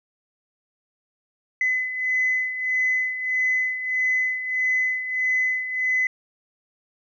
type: beating tone pair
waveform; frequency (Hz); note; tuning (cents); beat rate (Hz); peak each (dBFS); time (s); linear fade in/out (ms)
sine; 2020 / 2021.6; B6 / B6; +39 / +40; 1.6; -21 / -27; 1.61-6.07; 2
effects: tanh soft clip ceiling -13 dBFS